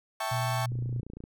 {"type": "chord", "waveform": "35% pulse", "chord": "A dominant seventh", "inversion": "second", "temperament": "equal", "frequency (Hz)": [659.3, 784, 880, 1108.7], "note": ["E5", "G5", "A5", "C#6"], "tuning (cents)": [0, 0, 0, 0], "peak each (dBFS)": -34, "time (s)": [0.2, 0.66], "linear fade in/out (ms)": 5}
{"type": "tone", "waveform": "sine", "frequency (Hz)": 121.4, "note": "B2", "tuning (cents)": -29, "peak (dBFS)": -29, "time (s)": [0.31, 1.01], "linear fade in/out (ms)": 10}
{"type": "click train", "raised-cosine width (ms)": 3, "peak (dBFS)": -29, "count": 16, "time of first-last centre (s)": [0.72, 1.239], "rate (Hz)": 28.9}
{"effects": []}